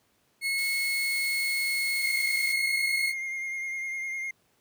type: tone with pitch glide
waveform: 35% pulse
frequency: 2180 to 2166 Hz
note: C#7 to C#7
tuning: -29 to -41 cents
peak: -24 dBFS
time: 0.41-3.14 s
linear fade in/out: 50 ms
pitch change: -12 cents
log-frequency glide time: 0.65-2.1 s
type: noise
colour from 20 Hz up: blue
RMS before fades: -40 dBFS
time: 0.58-2.53 s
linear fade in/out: 2 ms
type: tone with vibrato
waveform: triangle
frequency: 2126 Hz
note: C7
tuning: 27 cents sharp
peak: -29 dBFS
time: 2.01-4.31 s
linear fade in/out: 5 ms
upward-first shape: triangle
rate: 9.9 Hz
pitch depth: 29 cents each way
effects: pink hiss -68 dBFS RMS until 4.6 s + high-pass 100 Hz 12 dB/octave